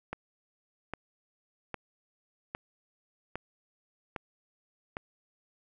click train, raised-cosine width 0.5 ms, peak -20 dBFS, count 7, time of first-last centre 0.13-4.969 s, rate 1.24 Hz, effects none

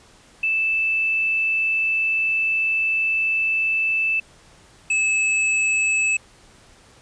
sine / square tone pair in turn, 2637 / 2602 Hz, E7 / E7, 0 / -23 cents, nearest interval unison, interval 23 cents, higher first, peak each -18 dBFS, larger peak neither, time 0.43-4.2 / 4.9-6.17 s, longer first, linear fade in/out 5 ms, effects pink hiss -51 dBFS RMS until 7.01 s + resampled to 22050 Hz

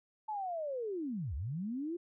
sine linear two-way sweep, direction down then up, 880 to 61.74 to 356 Hz, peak -35 dBFS, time 0.28-1.97 s, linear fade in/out 10 ms, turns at 1.35 s, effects none

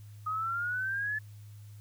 sine exponential sweep, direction up, 1244.5 to 1739 Hz, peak -30 dBFS, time 0.26-1.19 s, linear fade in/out 10 ms, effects added 104 Hz sine -46 dBFS peak until 1.8 s + white hiss -64 dBFS RMS until 1.8 s

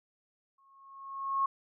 sine tone with exponential growth, 1090 Hz, C#6, 29 cents flat, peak -24 dBFS, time 0.58-1.46 s, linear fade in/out 5 ms, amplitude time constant 190 ms, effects none

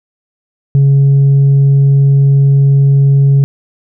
sine tone with tanh clipping, 138.59 Hz, C#3, in tune, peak -5 dBFS, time 0.75-3.44 s, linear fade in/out 0 ms, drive 1 dB, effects none

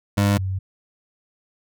25% pulse / sine tone pair in turn, 101.1 / 94.84 Hz, G#2 / F#2, -46 / +43 cents, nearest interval minor second, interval 111 cents, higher first, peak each -12 / -22 dBFS, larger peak first, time 0.17-0.38 / 0.38-0.59 s, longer neither, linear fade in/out 10 ms, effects none

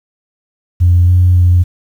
sine tone with pitch steps, 87.9 / 90 / 88.7 Hz, F2 / F#2 / F2, +12 / -47 / +27 cents, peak -4 dBFS, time 0.8-1.64 s, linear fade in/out 20 ms, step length 280 ms, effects tanh soft clip ceiling -1 dBFS + 7-bit

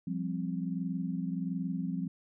sine chord, F suspended second, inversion none, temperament equal, 174.61 / 196 / 261.6 Hz, F3 / G3 / C4, 0 / 0 / 0 cents, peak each -34 / -37 / -37 dBFS, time 0.07-2.08 s, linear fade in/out 5 ms, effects none

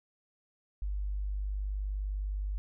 sine tone, 49.79 Hz, G1, 28 cents sharp, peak -31 dBFS, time 0.82-2.58 s, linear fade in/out 0 ms, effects none

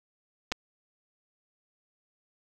clicks, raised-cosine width 0.2 ms, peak -13 dBFS, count 2, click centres 0.518 / 0.522 s, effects none

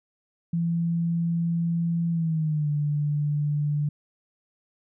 sine tone with pitch glide, 168.4 to 147.45 Hz, E3 to D3, +37 to +7 cents, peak -22 dBFS, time 0.53-3.89 s, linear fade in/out 5 ms, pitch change -230 cents, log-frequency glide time 2.11-2.69 s, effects none

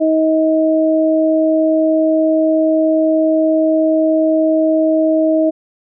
sine tone pair together, 316.8 / 633.6 Hz, D#4 / D#5, +31 / +31 cents, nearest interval octave, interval 1200 cents, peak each -13 dBFS, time 0-5.51 s, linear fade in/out 20 ms, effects none

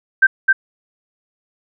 sine tone with echo, 1562 Hz, G6, 7 cents flat, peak -6 dBFS, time 0.22-0.27 s, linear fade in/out 10 ms, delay 260 ms, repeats 1, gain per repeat -2 dB, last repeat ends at 0.53 s, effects none

